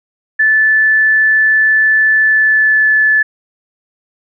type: tone with pitch glide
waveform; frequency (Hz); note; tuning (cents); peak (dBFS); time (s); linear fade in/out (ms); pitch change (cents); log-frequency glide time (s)
sine; 1747 to 1733.9; A6 to A6; -13 to -26; -7; 0.39-3.23; 10; -13; 2.2-2.9
effects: none